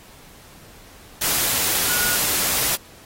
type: tone in noise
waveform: sine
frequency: 1449 Hz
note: F#6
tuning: 37 cents flat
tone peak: -26 dBFS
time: 1.89-2.16 s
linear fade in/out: 10 ms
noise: white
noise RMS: -21 dBFS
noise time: 1.21-2.76 s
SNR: -8 dB
effects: pink hiss -47 dBFS RMS until 3.05 s + AAC 48 kbps